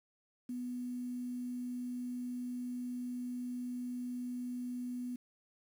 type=tone with quantisation; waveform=sine; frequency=246.9 Hz; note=B3; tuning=in tune; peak=-37 dBFS; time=0.49-5.16 s; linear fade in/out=5 ms; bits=10; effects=none